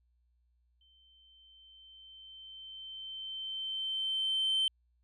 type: tone with exponential growth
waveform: sine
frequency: 3098 Hz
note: G7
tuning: 21 cents flat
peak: -24 dBFS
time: 0.81-4.68 s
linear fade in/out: 2 ms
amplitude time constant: 840 ms
effects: tanh soft clip ceiling -25 dBFS + added 60 Hz sine -69 dBFS peak until 5.03 s